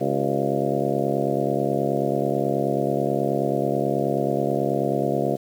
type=harmonic tone with a mistuned harmonic; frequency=69.3 Hz; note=C#2; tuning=in tune; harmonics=2 / 3 / 4 / 5 / 6 / 7 / 8 / 9 / 10; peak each=-29 / -29 / -29 / -29 / -29 / -29 / -29 / -29 / -29 dBFS; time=0-5.37 s; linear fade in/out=20 ms; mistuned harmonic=6; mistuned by=-91 cents; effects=8-bit